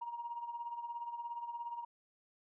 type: tone with tremolo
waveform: sine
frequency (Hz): 944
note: A#5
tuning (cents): +22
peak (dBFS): -36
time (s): 0.01-1.85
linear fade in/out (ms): 10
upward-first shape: triangle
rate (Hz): 17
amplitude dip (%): 75
effects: tanh soft clip ceiling -32 dBFS

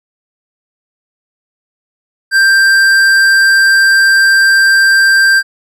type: tone with tanh clipping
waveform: triangle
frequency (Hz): 1578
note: G6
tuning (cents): +11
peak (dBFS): -7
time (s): 2.31-5.43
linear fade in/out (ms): 50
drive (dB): 17
effects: none

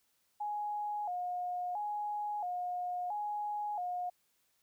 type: tone with vibrato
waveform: sine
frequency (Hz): 773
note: G5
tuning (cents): -24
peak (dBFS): -34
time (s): 0.4-4.1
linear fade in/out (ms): 10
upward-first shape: square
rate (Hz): 0.74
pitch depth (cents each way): 130
effects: white hiss -75 dBFS RMS until 4.62 s

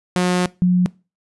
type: tone pair in turn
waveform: sawtooth / sine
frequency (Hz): 180.1 / 180.1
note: F#3 / F#3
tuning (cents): -46 / -46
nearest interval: unison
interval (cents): 0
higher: neither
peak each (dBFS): -11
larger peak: neither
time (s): 0.16-0.46 / 0.62-0.86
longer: first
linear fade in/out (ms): 0
effects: noise-tail reverb RT60 0.3 s tail -22 dB re dry + resampled to 24000 Hz

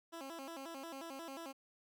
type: tone with vibrato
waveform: 15% pulse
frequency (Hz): 300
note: D4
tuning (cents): +37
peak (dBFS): -39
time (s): 0.12-1.53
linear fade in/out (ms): 20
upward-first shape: square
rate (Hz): 5.6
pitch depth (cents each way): 180
effects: none

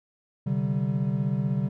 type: chord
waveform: triangle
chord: C suspended second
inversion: none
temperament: equal with one note detuned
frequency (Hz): 130.81 / 146.83 / 192.52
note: C3 / D3 / G3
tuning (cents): 0 / 0 / -31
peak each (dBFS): -26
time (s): 0.46-1.69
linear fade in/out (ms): 10
effects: none

